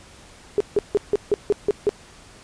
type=tone bursts; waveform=sine; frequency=411.8 Hz; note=G#4; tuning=15 cents flat; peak=-14 dBFS; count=8; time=0.58-1.892 s; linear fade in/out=0 ms; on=24 ms; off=160 ms; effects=pink hiss -47 dBFS RMS until 2.43 s + resampled to 22050 Hz